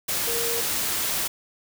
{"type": "tone in noise", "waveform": "sine", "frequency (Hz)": 466.2, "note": "A#4", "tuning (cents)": 0, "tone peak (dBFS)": -29, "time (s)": [0.27, 0.61], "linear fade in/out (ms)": 10, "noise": "white", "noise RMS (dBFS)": -26, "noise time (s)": [0.08, 1.28], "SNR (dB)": -6, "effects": []}